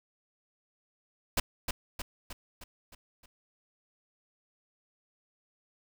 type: noise with echo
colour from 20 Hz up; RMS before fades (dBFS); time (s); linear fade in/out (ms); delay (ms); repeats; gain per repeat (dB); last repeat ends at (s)
pink; -26; 1.37-1.4; 5; 310; 6; -5; 3.26
effects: none

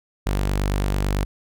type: tone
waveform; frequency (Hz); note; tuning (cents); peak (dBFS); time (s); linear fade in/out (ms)
sawtooth; 49; G1; 0; -16; 0.26-1.25; 10
effects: none

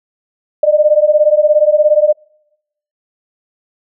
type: beating tone pair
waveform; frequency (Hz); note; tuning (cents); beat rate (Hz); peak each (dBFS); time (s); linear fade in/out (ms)
sine; 595 / 612; D5 / D#5; +22 / -29; 17; -10; 0.63-2.13; 5
effects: noise-tail reverb RT60 0.8 s tail -25 dB re dry

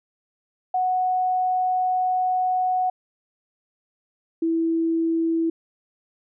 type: tone pair in turn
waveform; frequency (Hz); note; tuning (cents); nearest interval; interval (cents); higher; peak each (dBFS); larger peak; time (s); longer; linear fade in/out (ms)
sine; 738 / 328.7; F#5 / E4; -5 / -5; octave + major second; 1400; first; -19; neither; 0.74-2.9 / 4.42-5.5; first; 5
effects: none

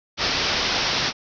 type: low-pass noise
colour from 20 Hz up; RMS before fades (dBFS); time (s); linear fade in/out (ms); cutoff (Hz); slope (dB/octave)
white; -23; 0.17-1.13; 50; 5700; 96
effects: none

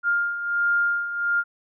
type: beating tone pair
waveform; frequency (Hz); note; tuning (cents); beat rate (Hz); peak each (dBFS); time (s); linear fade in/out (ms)
sine; 1404 / 1405.4; F6 / F6; +9 / +10; 1.4; -27 / -21; 0.03-1.44; 50
effects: none

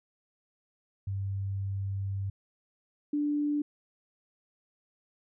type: tone pair in turn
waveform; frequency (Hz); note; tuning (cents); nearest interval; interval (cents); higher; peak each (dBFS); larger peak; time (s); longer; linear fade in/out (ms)
sine; 98 / 293.7; G2 / D4; 0 / 0; octave + perfect fifth; 1900; second; -30 / -26; second; 1.07-2.3 / 3.13-3.62; first; 5
effects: none

